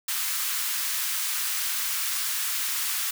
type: high-pass noise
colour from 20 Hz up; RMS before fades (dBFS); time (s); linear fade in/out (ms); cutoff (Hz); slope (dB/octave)
white; -28; 0.08-3.11; 5; 1100; 24
effects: none